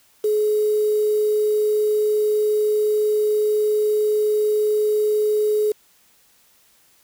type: tone with quantisation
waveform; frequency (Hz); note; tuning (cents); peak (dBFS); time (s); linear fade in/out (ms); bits
sine; 424.3; G#4; +37; -16; 0.24-5.72; 5; 6
effects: white hiss -57 dBFS RMS until 7.03 s